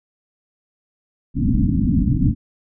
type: low-pass noise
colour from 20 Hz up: white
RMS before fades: -17 dBFS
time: 1.34-2.35 s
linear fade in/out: 50 ms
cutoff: 290 Hz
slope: 96 dB/octave
effects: none